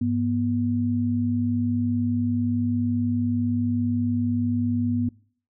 sine tone pair together, 101.9 / 242.9 Hz, G#2 / B3, -32 / -29 cents, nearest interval octave + minor third, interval 1503 cents, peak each -26 / -22 dBFS, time 0.01-5.09 s, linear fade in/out 5 ms, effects noise-tail reverb RT60 0.5 s tail -23 dB re dry

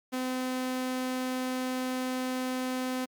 sawtooth tone, 255.9 Hz, C4, 38 cents flat, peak -26 dBFS, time 0.12-3.06 s, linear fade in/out 20 ms, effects Opus 48 kbps

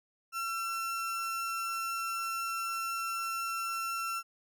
35% pulse tone, 1351 Hz, E6, 42 cents sharp, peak -31 dBFS, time 0.32-4.23 s, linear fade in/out 50 ms, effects none

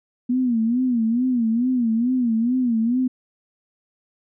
sine tone with vibrato, 239.4 Hz, A#3, 46 cents sharp, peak -17 dBFS, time 0.29-3.08 s, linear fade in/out 10 ms, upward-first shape sine, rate 2.3 Hz, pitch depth 130 cents each way, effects none

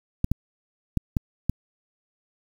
clicks, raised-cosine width 5 ms, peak -9 dBFS, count 5, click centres 0.244 / 0.316 / 0.973 / 1.168 / 1.496 s, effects 7-bit

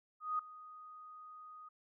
sine tone with ADSR envelope, 1244.5 Hz, D#6, in tune, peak -31 dBFS, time 0.2-1.69 s, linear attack 190 ms, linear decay 4 ms, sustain -19 dB, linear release 10 ms, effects none

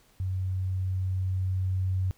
sine tone with level ramp, 93.5 Hz, F#2, 19 cents sharp, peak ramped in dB -27 to -24 dBFS, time 0.2-2.11 s, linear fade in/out 0 ms, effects pink hiss -62 dBFS RMS until 2.17 s

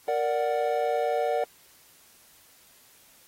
triangle chord, Bb augmented, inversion none, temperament equal, 466.2 / 587.3 / 740 Hz, Bb4 / D5 / F#5, 0 / 0 / 0 cents, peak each -26 dBFS, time 0.08-1.44 s, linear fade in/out 2 ms, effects white hiss -57 dBFS RMS until 3.27 s + AAC 48 kbps

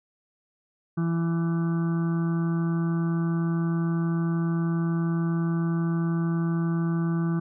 harmonic tone, 166.9 Hz, E3, 22 cents sharp, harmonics 1 / 2 / 4 / 5 / 6 / 7 / 8 / 9, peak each -23 / -31 / -47 / -46 / -51 / -41 / -49 / -44 dBFS, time 0.97-7.4 s, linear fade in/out 10 ms, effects none

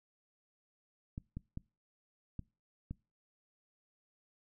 clicks, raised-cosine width 5 ms, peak -28 dBFS, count 5, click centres 1.179 / 1.37 / 1.574 / 2.393 / 2.91 s, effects noise-tail reverb RT60 0.3 s tail -24 dB re dry

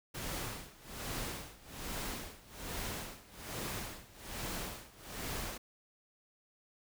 pink noise with tremolo, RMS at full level -39 dBFS, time 0.14-5.58 s, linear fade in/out 10 ms, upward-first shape sine, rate 1.2 Hz, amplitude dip 90%, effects none

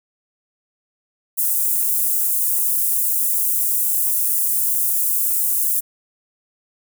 white high-pass noise, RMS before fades -19 dBFS, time 1.37-5.81 s, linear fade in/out 20 ms, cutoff 9000 Hz, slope 24 dB/octave, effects none

